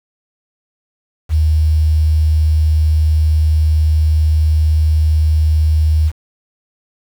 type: tone with quantisation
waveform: sine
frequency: 77.78 Hz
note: D#2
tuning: in tune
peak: -9 dBFS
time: 1.29-6.12 s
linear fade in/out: 50 ms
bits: 6
effects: none